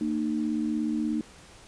sine tone pair together, 228.3 / 305 Hz, A#3 / D#4, -36 / -34 cents, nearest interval perfect fourth, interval 502 cents, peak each -28 dBFS, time 0.01-1.21 s, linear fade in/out 2 ms, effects pink hiss -51 dBFS RMS until 1.67 s + resampled to 22050 Hz

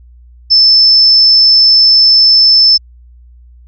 sine tone, 5274 Hz, E8, in tune, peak -3 dBFS, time 0.5-2.78 s, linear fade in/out 20 ms, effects added 60 Hz sine -36 dBFS peak until 3.67 s

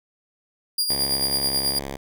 sawtooth tone with tremolo, 4819 Hz, D8, 44 cents sharp, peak -16 dBFS, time 0.78-1.79 s, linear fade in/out 5 ms, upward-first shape sine, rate 9.2 Hz, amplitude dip 55%
5% pulse tone, 68.6 Hz, C#2, 17 cents flat, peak -19 dBFS, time 0.89-1.97 s, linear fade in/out 10 ms
effects none

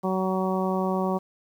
harmonic tone, 187.9 Hz, F#3, 27 cents sharp, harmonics 1 / 2 / 3 / 4 / 5 / 6, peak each -26 / -29 / -31 / -32 / -33 / -34 dBFS, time 0.03-1.19 s, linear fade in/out 20 ms, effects 9-bit

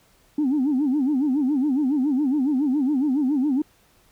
sine tone with vibrato, 277.2 Hz, C#4, in tune, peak -17 dBFS, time 0.38-3.62 s, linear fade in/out 5 ms, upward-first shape sine, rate 7.2 Hz, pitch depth 180 cents each way, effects tanh soft clip ceiling -15 dBFS + pink hiss -59 dBFS RMS until 4.11 s

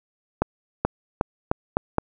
accelerating click train, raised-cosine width 1 ms, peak -5 dBFS, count 6, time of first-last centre 0.42-1.984 s, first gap 430 ms, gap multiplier 0.84, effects none

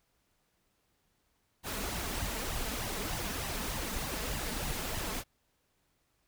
pink noise with flanger, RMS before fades -36 dBFS, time 1.63-5.24 s, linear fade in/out 50 ms, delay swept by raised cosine 1 to 4.7 ms, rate 3.3 Hz, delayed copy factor +0.65, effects pink hiss -75 dBFS RMS until 6.27 s

